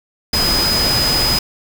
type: tone in noise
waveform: sine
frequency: 5000 Hz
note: D#8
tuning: 8 cents sharp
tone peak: -15 dBFS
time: 0.33-1.39 s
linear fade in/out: 5 ms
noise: pink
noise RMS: -19 dBFS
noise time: 0.33-1.39 s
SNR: +1 dB
effects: none